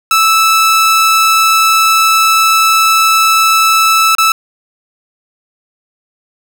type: tone with dropouts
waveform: sawtooth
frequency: 1313 Hz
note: E6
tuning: 7 cents flat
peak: -3 dBFS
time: 0.11-4.32 s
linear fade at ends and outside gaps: 2 ms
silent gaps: 4.151-4.183 s
effects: none